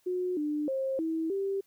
sine tone with pitch steps, 363.3 / 298.7 / 533 / 323.2 / 392.1 Hz, F#4 / D4 / C5 / E4 / G4, -32 / +29 / +32 / -34 / 0 cents, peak -28 dBFS, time 0.06-1.61 s, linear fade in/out 10 ms, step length 310 ms, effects white hiss -69 dBFS RMS until 1.66 s

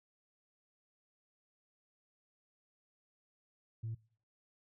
sine tone, 112.4 Hz, A2, 37 cents sharp, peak -36 dBFS, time 3.83-3.95 s, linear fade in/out 10 ms, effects noise-tail reverb RT60 0.5 s tail -23 dB re dry + tanh soft clip ceiling -34 dBFS

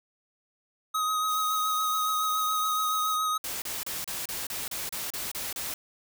square tone with vibrato, 1259 Hz, D#6, 20 cents sharp, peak -26 dBFS, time 0.94-3.38 s, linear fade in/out 10 ms, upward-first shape triangle, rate 7.1 Hz, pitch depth 23 cents each way
violet noise, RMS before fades -38 dBFS, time 1.26-3.19 s, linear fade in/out 50 ms
white noise bursts, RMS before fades -34 dBFS, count 11, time 3.44-5.74 s, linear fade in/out 2 ms, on 180 ms, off 32 ms
effects none

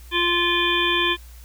harmonic tone, 347.7 Hz, F4, 8 cents flat, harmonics 1 / 3 / 5 / 7 / 9 / 10, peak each -25 / -25 / -25 / -25 / -25 / -25 dBFS, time 0.11-1.17 s, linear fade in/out 50 ms, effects added 60 Hz sine -40 dBFS peak until 1.44 s + white hiss -51 dBFS RMS until 1.44 s

